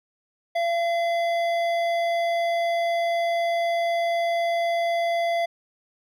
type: tone with hard clipping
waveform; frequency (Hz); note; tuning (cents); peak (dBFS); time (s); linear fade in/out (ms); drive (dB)
sine; 681; F5; -44; -23; 0.55-5.46; 10; 11
effects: none